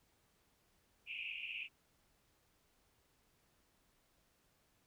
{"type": "band-pass noise", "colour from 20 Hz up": "white", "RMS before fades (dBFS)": -45, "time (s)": [1.06, 1.69], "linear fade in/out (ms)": 50, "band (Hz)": [2400, 2800], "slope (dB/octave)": 96, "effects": ["pink hiss -75 dBFS RMS until 4.86 s"]}